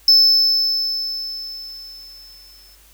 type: tone with exponential decay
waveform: triangle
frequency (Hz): 5260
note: E8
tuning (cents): -5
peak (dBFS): -6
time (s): 0.08-2.75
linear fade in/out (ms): 2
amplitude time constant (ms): 580
effects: added 51 Hz sine -51 dBFS peak until 2.93 s + white hiss -51 dBFS RMS until 2.93 s